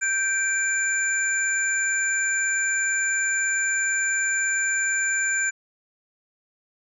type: tone cluster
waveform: sine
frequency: 1569 / 2343 / 7080 Hz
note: G6 / D7 / A8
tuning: +1 / -5 / +10 cents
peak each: -23 / -30 / -26 dBFS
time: 0.01-5.51 s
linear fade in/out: 20 ms
effects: none

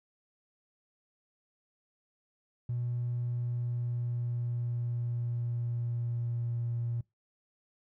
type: tone with pitch glide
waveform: triangle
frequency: 120.9 to 118.14 Hz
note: B2 to A#2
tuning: -36 to +24 cents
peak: -27 dBFS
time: 2.69-7.01 s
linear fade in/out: 5 ms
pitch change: -40 cents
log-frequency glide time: 3.15-6.75 s
effects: noise-tail reverb RT60 0.2 s tail -26 dB re dry + tanh soft clip ceiling -27 dBFS

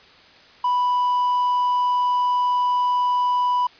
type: tone with hard clipping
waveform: sine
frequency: 987.8 Hz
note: B5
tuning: in tune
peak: -18 dBFS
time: 0.64-3.67 s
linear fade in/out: 5 ms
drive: 2 dB
effects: white hiss -49 dBFS RMS until 3.79 s + resampled to 11025 Hz

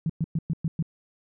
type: tone bursts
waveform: sine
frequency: 160.9 Hz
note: E3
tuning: 42 cents flat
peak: -22 dBFS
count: 6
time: 0.06-0.826 s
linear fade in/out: 2 ms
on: 36 ms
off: 110 ms
effects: none

